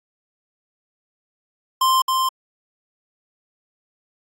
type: tone with echo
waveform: square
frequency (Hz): 1046.5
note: C6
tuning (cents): 0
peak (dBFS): -15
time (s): 1.81-2.02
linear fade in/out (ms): 5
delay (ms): 270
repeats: 1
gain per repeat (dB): -3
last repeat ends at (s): 2.29
effects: AAC 64 kbps